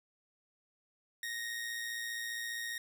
sawtooth tone with amplitude modulation, 1864.7 Hz, A#6, in tune, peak -32 dBFS, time 1.23-2.78 s, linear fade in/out 2 ms, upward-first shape sine, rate 115 Hz, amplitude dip 40%, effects none

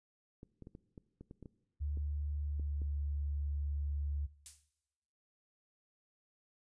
clicks, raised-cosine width 3 ms, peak -37 dBFS, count 12, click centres 0.431 / 0.623 / 0.671 / 0.751 / 0.978 / 1.21 / 1.311 / 1.427 / 1.458 / 1.973 / 2.597 / 2.818 s
sine tone with pitch glide, 73.2 to 72.11 Hz, D2 to D2, -5 to -31 cents, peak -34 dBFS, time 1.8-4.27 s, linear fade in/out 20 ms, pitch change -26 cents, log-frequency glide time 2.42-2.83 s
violet noise with exponential decay, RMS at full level -40 dBFS, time 4.46-4.69 s, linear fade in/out 0 ms, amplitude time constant 50 ms
effects noise-tail reverb RT60 1.0 s tail -19 dB re dry + resampled to 22050 Hz

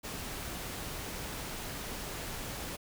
pink noise, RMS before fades -40 dBFS, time 0.03-2.77 s, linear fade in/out 20 ms, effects none

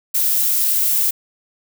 violet noise, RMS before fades -17 dBFS, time 0.14-1.11 s, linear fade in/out 10 ms, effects none

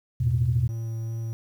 sine chord, E suspended fourth, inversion none, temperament equal, 82.41 / 110 / 123.47 Hz, E2 / A2 / B2, 0 / 0 / 0 cents, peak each -27 / -26 / -21 dBFS, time 0.2-0.68 s, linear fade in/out 10 ms
triangle tone with vibrato, 113.5 Hz, A#2, 46 cents flat, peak -26 dBFS, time 0.69-1.33 s, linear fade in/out 0 ms, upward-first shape sine, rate 2.6 Hz, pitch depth 9 cents each way
effects tanh soft clip ceiling -12 dBFS + 9-bit

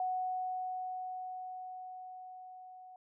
sine tone with level ramp, 740 Hz, F#5, in tune, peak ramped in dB -31 to -50 dBFS, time 0-2.96 s, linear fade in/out 2 ms, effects none

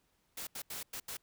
white noise bursts at uneven times, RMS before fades -42 dBFS, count 5, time 0.37-0.47 / 0.55-0.62 / 0.7-0.83 / 0.93-1 / 1.08-1.17 s, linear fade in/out 5 ms, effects pink hiss -75 dBFS RMS until 1.22 s

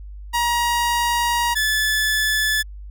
sawtooth tone pair in turn, 950 / 1731.3 Hz, A#5 / A6, +33 / -28 cents, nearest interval minor seventh, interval 1039 cents, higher second, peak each -14 dBFS, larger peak neither, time 0.33-1.55 / 1.55-2.63 s, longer first, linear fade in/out 20 ms, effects added 50 Hz sine -33 dBFS peak until 2.9 s

